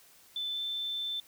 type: tone with pitch glide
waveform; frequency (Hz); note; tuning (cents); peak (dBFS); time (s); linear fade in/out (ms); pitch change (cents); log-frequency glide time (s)
sine; 3520 to 3540; A7 to A7; 0 to +10; -32; 0.36-1.2; 2; +10; 0.53-0.6
effects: white hiss -59 dBFS RMS until 1.27 s